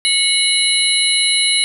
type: tone cluster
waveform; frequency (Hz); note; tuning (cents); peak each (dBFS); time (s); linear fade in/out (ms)
sine; 2191 / 2935 / 3901 / 4138 / 10040; C#7 / F#7 / B7 / C8 / D#9; -21 / -15 / -22 / -20 / +15; -19; 0.05-1.64; 0
effects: none